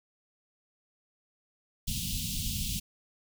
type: band-stop noise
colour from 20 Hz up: pink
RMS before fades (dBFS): -33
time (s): 1.87-2.8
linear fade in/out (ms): 10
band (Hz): 230 to 2800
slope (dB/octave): 48
effects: none